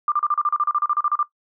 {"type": "tone bursts", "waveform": "sine", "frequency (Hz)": 1190, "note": "D6", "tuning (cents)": 22, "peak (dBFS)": -16, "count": 16, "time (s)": [0.08, 1.229], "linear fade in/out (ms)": 2, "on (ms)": 39, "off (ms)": 35, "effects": ["noise-tail reverb RT60 0.1 s tail -17 dB re dry"]}